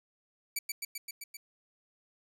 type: tone with echo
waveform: 10% pulse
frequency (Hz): 2298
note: D7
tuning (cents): -38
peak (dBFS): -22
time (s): 0.56-0.59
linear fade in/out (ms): 5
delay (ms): 130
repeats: 6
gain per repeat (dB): -2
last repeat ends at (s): 1.37
effects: none